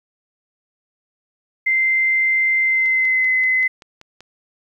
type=tone with pitch glide; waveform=sine; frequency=2082 to 2039 Hz; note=C7 to C7; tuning=-9 to -45 cents; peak=-14 dBFS; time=1.66-3.68 s; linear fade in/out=10 ms; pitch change=-36 cents; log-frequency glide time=2.62-3.31 s
type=click train; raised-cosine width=0.2 ms; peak=-24 dBFS; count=8; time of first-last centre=2.86-4.206 s; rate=5.2 Hz
effects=9-bit